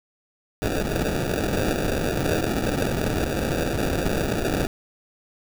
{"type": "noise with sample-and-hold", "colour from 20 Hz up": "violet", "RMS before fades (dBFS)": -24, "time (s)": [0.62, 4.67], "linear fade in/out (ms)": 0, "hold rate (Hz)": 1050, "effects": []}